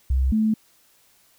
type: tone pair in turn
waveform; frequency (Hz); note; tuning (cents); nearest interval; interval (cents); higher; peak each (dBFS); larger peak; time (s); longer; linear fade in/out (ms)
sine; 65.41 / 217.9; C2 / A3; 0 / -17; octave + major sixth; 2083; second; -17 / -17; neither; 0.1-0.32 / 0.32-0.54; neither; 5
effects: white hiss -59 dBFS RMS until 1.38 s